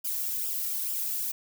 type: noise with flanger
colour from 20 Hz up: violet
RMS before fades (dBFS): -31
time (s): 0.04-1.32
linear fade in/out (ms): 10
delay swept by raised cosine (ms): 0.48 to 1.98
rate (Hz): 2.3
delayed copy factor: -0.85
effects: none